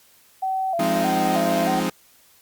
sine tone with vibrato, 719 Hz, F#5, 50 cents flat, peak -21 dBFS, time 0.42-1.8 s, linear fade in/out 10 ms, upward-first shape square, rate 1.6 Hz, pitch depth 100 cents each way
sawtooth chord, F minor seventh, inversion none, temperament equal, 174.61 / 207.7 / 261.6 / 311.1 Hz, F3 / Ab3 / C4 / Eb4, 0 / 0 / 0 / 0 cents, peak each -23 dBFS, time 0.79-1.9 s, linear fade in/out 5 ms
violet noise, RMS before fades -40 dBFS, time 0.79-1.68 s, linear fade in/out 10 ms
effects white hiss -55 dBFS RMS until 2.41 s + Opus 48 kbps

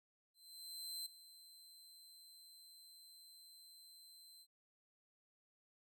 sawtooth tone with ADSR envelope, 4092 Hz, C8, 39 cents flat, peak -40 dBFS, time 0.34-4.47 s, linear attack 720 ms, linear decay 6 ms, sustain -16 dB, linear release 57 ms, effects none

